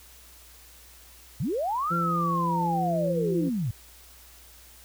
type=linear two-way sweep; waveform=sine; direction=up then down; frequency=99.4 to 1386 to 99.4 Hz; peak=-25 dBFS; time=1.4-3.71 s; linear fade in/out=5 ms; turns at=1.94 s
type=harmonic tone; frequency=170 Hz; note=F3; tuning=46 cents flat; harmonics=1 / 2 / 3; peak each=-27 / -35 / -37 dBFS; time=1.9-3.5 s; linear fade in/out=20 ms
effects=added 60 Hz sine -54 dBFS peak until 4.84 s + white hiss -52 dBFS RMS until 4.84 s